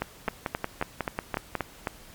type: two click trains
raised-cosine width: 0.5 ms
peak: -12 / -12 dBFS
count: 8 / 8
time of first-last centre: 0.02-1.872 / 0.28-1.553 s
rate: 3.78 / 5.5 Hz
effects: pink hiss -50 dBFS RMS until 2.14 s + MP3 96 kbps